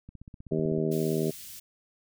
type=click train; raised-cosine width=5 ms; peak=-32 dBFS; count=12; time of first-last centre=0.09-0.782 s; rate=15.9 Hz
type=harmonic tone; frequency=79 Hz; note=D#2; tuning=27 cents sharp; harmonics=2 / 3 / 4 / 5 / 6 / 7 / 8; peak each=-30 / -32 / -34 / -29 / -37 / -42 / -37 dBFS; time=0.51-1.31 s; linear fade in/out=10 ms
type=band-stop noise; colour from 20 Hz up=white; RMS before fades=-44 dBFS; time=0.91-1.6 s; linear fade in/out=10 ms; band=170 to 2900 Hz; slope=12 dB/octave
effects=none